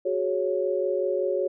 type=chord; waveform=sine; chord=F# suspended second; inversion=none; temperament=equal; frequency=370 / 415.3 / 554.4 Hz; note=F#4 / G#4 / C#5; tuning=0 / 0 / 0 cents; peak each=-27 / -29 / -26 dBFS; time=0.05-1.48 s; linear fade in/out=10 ms; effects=none